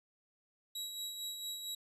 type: tone with tremolo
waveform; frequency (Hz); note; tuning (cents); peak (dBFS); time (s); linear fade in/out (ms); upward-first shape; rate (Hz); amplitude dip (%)
sawtooth; 3873; B7; -35; -35; 0.75-1.75; 5; sine; 4.4; 45
effects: resampled to 32000 Hz